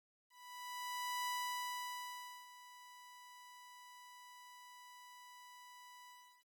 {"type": "tone with ADSR envelope", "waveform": "sawtooth", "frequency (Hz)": 987.8, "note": "B5", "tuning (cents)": 0, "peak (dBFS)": -34, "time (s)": [0.29, 6.47], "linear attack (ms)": 970, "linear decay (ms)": 1200, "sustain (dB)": -18, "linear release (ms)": 380, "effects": ["12-bit"]}